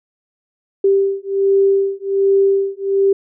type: beating tone pair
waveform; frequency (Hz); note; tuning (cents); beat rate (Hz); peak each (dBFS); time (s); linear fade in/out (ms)
sine; 392 / 393.3; G4 / G4; 0 / +6; 1.3; -15; 0.84-3.13; 5
effects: none